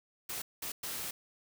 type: noise bursts at uneven times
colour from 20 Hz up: white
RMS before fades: -39 dBFS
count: 3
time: 0.29-0.42 / 0.62-0.72 / 0.83-1.11 s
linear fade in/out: 5 ms
effects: none